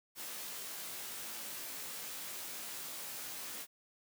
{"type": "noise with comb filter", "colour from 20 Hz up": "white", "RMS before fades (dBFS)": -44, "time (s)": [0.15, 3.67], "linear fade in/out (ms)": 50, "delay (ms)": 18, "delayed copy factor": 0.9, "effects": ["high-pass 150 Hz 12 dB/octave"]}